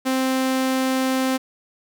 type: tone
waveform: sawtooth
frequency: 261.6 Hz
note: C4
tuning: in tune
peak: -15 dBFS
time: 0.05-1.38 s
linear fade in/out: 20 ms
effects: none